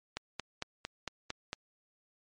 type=click train; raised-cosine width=0.2 ms; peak=-18 dBFS; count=7; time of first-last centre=0.17-1.531 s; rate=4.41 Hz; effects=MP3 48 kbps